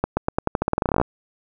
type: accelerating click train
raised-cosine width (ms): 1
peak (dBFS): -5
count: 19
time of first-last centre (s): 0.04-1.015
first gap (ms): 130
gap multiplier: 0.88
effects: none